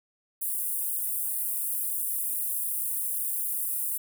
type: high-pass noise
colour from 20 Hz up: pink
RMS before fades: -30 dBFS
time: 0.41-3.98 s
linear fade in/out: 10 ms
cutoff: 9400 Hz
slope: 48 dB/octave
effects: none